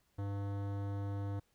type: tone with hard clipping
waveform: sine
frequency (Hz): 100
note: G2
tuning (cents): +35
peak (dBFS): -38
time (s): 0.18-1.4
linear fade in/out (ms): 10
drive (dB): 18
effects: pink hiss -75 dBFS RMS until 1.54 s

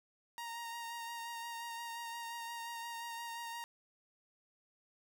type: tone with vibrato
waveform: sawtooth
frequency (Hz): 932.3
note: A#5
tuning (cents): 0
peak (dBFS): -38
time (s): 0.38-3.64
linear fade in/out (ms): 0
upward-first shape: sine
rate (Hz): 5.7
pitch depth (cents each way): 19
effects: none

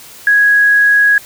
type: tone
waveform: sine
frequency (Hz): 1661.2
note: G#6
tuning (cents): 0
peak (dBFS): -6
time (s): 0.27-1.18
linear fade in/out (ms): 2
effects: white hiss -36 dBFS RMS until 1.25 s

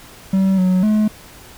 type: tone with pitch steps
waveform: triangle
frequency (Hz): 191.7 / 184.4 / 213.7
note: G3 / F#3 / G#3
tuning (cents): -38 / -6 / +50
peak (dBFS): -10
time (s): 0.33-1.08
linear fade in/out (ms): 5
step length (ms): 250
effects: pink hiss -41 dBFS RMS until 1.57 s

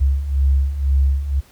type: beating tone pair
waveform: sine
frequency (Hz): 67.1 / 69.1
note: C2 / C#2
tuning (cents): +44 / -5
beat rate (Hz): 2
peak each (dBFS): -20 / -15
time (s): 0-1.41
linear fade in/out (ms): 20
effects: pink hiss -51 dBFS RMS until 1.51 s

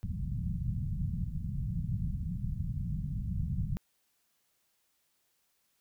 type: low-pass noise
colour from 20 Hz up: white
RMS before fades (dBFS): -34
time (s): 0.03-3.77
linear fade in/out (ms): 0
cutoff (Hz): 180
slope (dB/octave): 48
effects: white hiss -75 dBFS RMS until 5.8 s

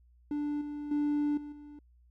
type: tone with level steps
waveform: triangle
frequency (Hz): 293.7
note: D4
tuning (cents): 0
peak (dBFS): -28 / -34 / -24 / -38 / -44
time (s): 0.31-1.79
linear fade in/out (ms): 2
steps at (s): 0.61 / 0.91 / 1.37 / 1.52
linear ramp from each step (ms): 5
effects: tanh soft clip ceiling -20 dBFS + added 60 Hz sine -59 dBFS peak until 2.1 s

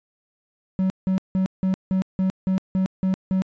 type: tone bursts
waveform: triangle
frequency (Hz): 188.5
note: F#3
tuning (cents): +32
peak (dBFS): -16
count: 10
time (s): 0.79-3.42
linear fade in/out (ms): 0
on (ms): 110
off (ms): 170
effects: resampled to 16000 Hz

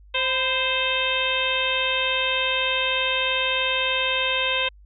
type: harmonic tone with a mistuned harmonic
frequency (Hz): 523.3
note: C5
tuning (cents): 0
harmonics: 1 / 2 / 3 / 4 / 5 / 6 / 7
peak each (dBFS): -29 / -30 / -31 / -31 / -25 / -27 / -29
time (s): 0.14-4.69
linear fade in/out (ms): 10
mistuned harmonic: 2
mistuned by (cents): -56
effects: added 50 Hz sine -46 dBFS peak until 4.85 s

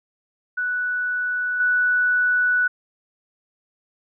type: tone with level steps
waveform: sine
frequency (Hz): 1480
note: F#6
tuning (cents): 0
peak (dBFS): -21 / -16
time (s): 0.57-2.68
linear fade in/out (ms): 10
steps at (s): 1.6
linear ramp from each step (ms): 2
effects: none

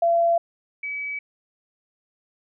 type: tone pair in turn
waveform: sine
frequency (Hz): 679 / 2284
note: F5 / D7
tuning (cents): -49 / -49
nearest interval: octave + major sixth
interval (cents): 2100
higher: second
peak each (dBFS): -16 / -27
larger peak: first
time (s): 0.02-0.38 / 0.83-1.19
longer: neither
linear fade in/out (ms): 5
effects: none

